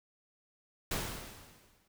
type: noise with exponential decay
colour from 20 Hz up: pink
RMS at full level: -33 dBFS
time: 0.91-1.88 s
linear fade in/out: 5 ms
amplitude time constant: 210 ms
effects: none